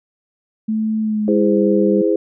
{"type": "tone with pitch glide", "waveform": "sine", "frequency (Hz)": [218.3, 201.3], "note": ["A3", "G3"], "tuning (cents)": [-13, 46], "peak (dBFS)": -16, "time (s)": [0.68, 2.02], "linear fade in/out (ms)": 10, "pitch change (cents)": -141, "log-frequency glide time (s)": [1.01, 1.59]}
{"type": "chord", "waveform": "sine", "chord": "E augmented", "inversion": "none", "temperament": "just", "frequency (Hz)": [329.6, 412, 515], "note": ["E4", "G#4", "B#4"], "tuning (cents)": [0, -14, -28], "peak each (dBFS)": [-17, -17, -19], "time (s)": [1.28, 2.16], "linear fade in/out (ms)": 2}
{"effects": []}